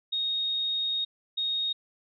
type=tone pair in turn; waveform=sine; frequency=3729 / 3729 Hz; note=A#7 / A#7; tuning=0 / 0 cents; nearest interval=unison; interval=0 cents; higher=neither; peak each=-26 / -26 dBFS; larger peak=neither; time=0.12-1.05 / 1.37-1.73 s; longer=first; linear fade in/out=10 ms; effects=none